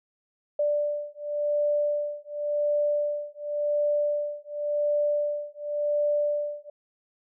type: beating tone pair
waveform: sine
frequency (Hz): 588 / 588.91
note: D5 / D5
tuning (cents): +2 / +5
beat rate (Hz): 0.91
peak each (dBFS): -27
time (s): 0.59-6.7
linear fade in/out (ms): 5
effects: none